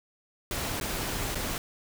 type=noise with dropouts; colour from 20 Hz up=pink; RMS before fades=-32 dBFS; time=0.51-1.58 s; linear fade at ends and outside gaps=1 ms; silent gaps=0.8-0.811 / 1.347-1.354 s; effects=none